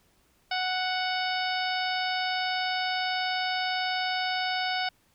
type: harmonic tone with a mistuned harmonic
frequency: 740 Hz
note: F#5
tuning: in tune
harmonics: 1 / 2 / 3 / 4 / 5 / 6 / 7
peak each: -30 / -33 / -35 / -36 / -37 / -38 / -38 dBFS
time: 0.51-4.89 s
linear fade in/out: 5 ms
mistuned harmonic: 6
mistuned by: +38 cents
effects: pink hiss -66 dBFS RMS until 5.14 s